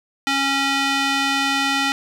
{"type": "tone with band-pass filter", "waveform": "square", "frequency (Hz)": 274.7, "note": "C#4", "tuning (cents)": -16, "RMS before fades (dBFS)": -20, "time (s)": [0.27, 1.92], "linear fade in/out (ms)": 0, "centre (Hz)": 2700, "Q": 0.88, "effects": []}